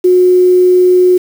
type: tone with quantisation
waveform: sine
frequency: 363.4 Hz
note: F#4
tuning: 31 cents flat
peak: -4 dBFS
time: 0.04-1.18 s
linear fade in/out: 10 ms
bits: 5
effects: none